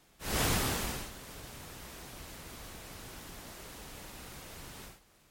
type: noise with ADSR envelope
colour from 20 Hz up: pink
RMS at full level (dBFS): -28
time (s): 0.19-5.01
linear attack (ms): 220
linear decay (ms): 700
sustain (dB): -19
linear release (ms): 170
effects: pink hiss -64 dBFS RMS until 5.3 s + MP3 64 kbps